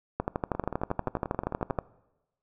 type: two click trains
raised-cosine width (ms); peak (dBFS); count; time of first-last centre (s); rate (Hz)
1; -13 / -19; 21 / 15; 0.2-1.787 / 0.55-1.789; 12.6 / 11.3
effects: noise-tail reverb RT60 1.0 s tail -21 dB re dry